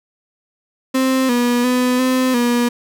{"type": "tone with pitch steps", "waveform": "35% pulse", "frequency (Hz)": [262, 242.2, 250.4, 257.2, 240.5], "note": ["C4", "B3", "B3", "C4", "B3"], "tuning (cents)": [2, -34, 24, -30, -46], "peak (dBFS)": -12, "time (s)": [0.94, 2.69], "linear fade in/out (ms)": 10, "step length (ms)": 350, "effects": []}